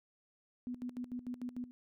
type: tone with tremolo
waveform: sine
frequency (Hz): 246.9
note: B3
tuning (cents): 0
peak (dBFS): -37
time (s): 0.67-1.71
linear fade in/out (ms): 0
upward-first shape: square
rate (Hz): 6.7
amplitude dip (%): 80
effects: none